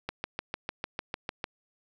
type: click train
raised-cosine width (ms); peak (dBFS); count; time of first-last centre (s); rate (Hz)
0.3; -16; 10; 0.09-1.441; 6.66
effects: none